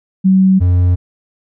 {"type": "tone pair in turn", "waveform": ["sine", "triangle"], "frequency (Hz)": [189.4, 89.38], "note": ["F#3", "F2"], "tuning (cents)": [41, 41], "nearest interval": "octave + minor second", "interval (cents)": 1300, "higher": "first", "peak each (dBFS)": -6, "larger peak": "neither", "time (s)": [[0.24, 0.6], [0.6, 0.96]], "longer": "neither", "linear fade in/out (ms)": 20, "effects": []}